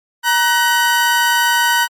30% pulse tone pair together, 946 / 1501.7 Hz, A#5 / F#6, +25 / +25 cents, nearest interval minor sixth, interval 800 cents, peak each -12 dBFS, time 0.23-1.88 s, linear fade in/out 50 ms, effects MP3 64 kbps

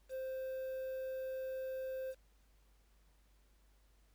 triangle tone with quantisation, 523.3 Hz, C5, in tune, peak -37 dBFS, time 0.09-2.15 s, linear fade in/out 50 ms, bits 10, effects added 50 Hz sine -66 dBFS peak until 4.14 s + pink hiss -75 dBFS RMS until 4.14 s

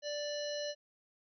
harmonic tone, 587.3 Hz, D5, in tune, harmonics 1 / 3 / 5 / 7 / 9 / 10, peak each -37 / -48 / -47 / -44 / -52 / -50 dBFS, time 0.02-0.75 s, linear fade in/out 50 ms, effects none

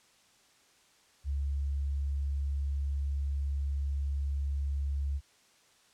sine tone, 70 Hz, C#2, 18 cents sharp, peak -29 dBFS, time 1.24-5.21 s, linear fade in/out 50 ms, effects white hiss -64 dBFS RMS until 5.93 s + low-pass 8000 Hz 12 dB/octave

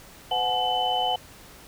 sine tone cluster, 505 / 735 / 853 / 3022 Hz, B4 / F#5 / G#5 / F#7, +39 / -12 / +46 / +36 cents, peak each -33 / -25 / -29 / -27 dBFS, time 0.31-1.16 s, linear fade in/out 5 ms, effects pink hiss -48 dBFS RMS until 1.67 s

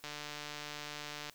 click train, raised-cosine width 0.2 ms, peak -25 dBFS, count 187, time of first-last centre 0.04-1.297 s, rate 148 Hz, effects white hiss -62 dBFS RMS until 1.34 s

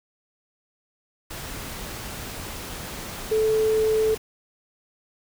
sine tone in noise, 436.8 Hz, A4, 13 cents flat, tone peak -18 dBFS, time 3.31-4.15 s, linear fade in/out 10 ms, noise pink, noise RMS -35 dBFS, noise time 1.3-4.18 s, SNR +14 dB, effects none

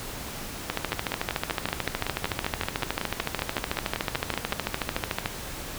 two click trains, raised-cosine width 0.3 ms, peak -11 / -9 dBFS, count 20 / 63, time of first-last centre 0.93-4.528 / 0.7-5.259 s, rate 5.28 / 13.6 Hz, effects pink hiss -37 dBFS RMS until 5.78 s

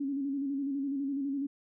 sine tone with vibrato, 277.2 Hz, C#4, in tune, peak -30 dBFS, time 0-1.47 s, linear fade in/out 10 ms, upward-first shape square, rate 12 Hz, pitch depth 46 cents each way, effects none

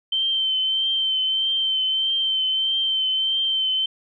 sine tone with vibrato, 3104 Hz, G7, 18 cents flat, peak -19 dBFS, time 0.12-3.86 s, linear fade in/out 5 ms, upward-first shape triangle, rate 1.6 Hz, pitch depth 29 cents each way, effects none

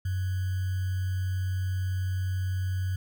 sine tone with sample-and-hold, 93.1 Hz, F#2, 11 cents sharp, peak -26 dBFS, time 0.05-2.96 s, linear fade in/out 5 ms, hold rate 1575 Hz, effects none

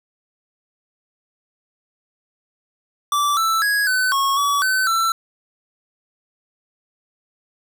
square tone with pitch steps, 1164 / 1324 / 1661 / 1511 / 1096 / 1138 / 1522 / 1339 Hz, D6 / E6 / G#6 / F#6 / C#6 / C#6 / F#6 / E6, -16 / +7 / 0 / +36 / -20 / +45 / +48 / +27 cents, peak -17 dBFS, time 3.12-5.12 s, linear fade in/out 2 ms, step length 250 ms, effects none

